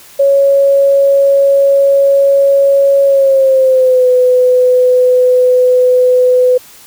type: tone with pitch glide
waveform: sine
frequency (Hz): 554.4 to 502.5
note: C#5 to B4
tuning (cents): 0 to +30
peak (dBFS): -5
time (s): 0.19-6.58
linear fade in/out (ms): 10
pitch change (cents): -170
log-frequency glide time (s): 3.05-4.08
effects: white hiss -38 dBFS RMS until 6.86 s